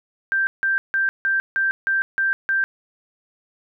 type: tone bursts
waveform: sine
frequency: 1574 Hz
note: G6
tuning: 7 cents sharp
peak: -17 dBFS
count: 8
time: 0.32-2.64 s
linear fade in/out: 0 ms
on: 150 ms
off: 160 ms
effects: none